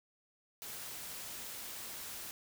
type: noise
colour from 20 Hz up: white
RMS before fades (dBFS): -45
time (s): 0.62-2.31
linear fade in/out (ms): 0
effects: none